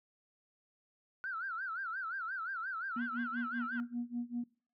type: tone with vibrato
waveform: sine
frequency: 1441 Hz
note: F#6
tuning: 46 cents flat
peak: -36 dBFS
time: 1.24-3.8 s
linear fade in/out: 0 ms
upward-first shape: sine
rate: 5.7 Hz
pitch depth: 180 cents each way
type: tone with tremolo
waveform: sine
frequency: 240.1 Hz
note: B3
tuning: 49 cents flat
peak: -32 dBFS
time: 2.96-4.44 s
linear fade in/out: 5 ms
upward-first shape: sine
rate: 5.1 Hz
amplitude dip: 95%
effects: noise-tail reverb RT60 0.4 s tail -21 dB re dry + tanh soft clip ceiling -29 dBFS